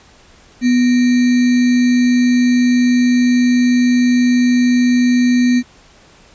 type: tone with sample-and-hold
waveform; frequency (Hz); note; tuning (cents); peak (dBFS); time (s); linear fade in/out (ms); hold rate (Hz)
sine; 246.9; B3; 0; -9; 0.61-5.63; 50; 2100
effects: pink hiss -46 dBFS RMS until 6.34 s + resampled to 16000 Hz